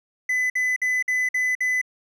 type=tone bursts; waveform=triangle; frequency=2007 Hz; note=B6; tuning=27 cents sharp; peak=-18 dBFS; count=6; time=0.29-1.815 s; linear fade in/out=5 ms; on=210 ms; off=53 ms; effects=none